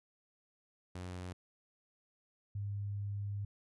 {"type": "tone pair in turn", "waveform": ["sawtooth", "sine"], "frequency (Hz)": [90.4, 101.29], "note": ["F#2", "G#2"], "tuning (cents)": [-40, -43], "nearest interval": "major second", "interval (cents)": 197, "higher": "second", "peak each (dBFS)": [-38, -36], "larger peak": "second", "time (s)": [[0.95, 1.33], [2.55, 3.45]], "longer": "second", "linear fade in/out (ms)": 5, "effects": ["resampled to 24000 Hz"]}